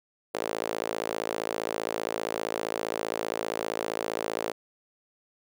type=tone with high-pass filter; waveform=sawtooth; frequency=55.2 Hz; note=A1; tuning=6 cents sharp; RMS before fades=-32 dBFS; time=0.34-4.52 s; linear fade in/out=5 ms; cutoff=470 Hz; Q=2.2; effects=none